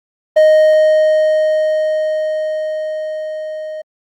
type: tone with level ramp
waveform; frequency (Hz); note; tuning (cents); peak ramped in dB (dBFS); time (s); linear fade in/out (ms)
triangle; 621; D#5; -3; -3 to -21; 0.36-3.82; 10
effects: Opus 24 kbps